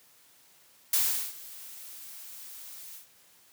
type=noise with ADSR envelope; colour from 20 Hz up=blue; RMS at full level=-24 dBFS; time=0.93-3.07 s; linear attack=4 ms; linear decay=390 ms; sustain=-21 dB; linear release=120 ms; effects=white hiss -60 dBFS RMS until 3.52 s + high-pass 80 Hz 12 dB/octave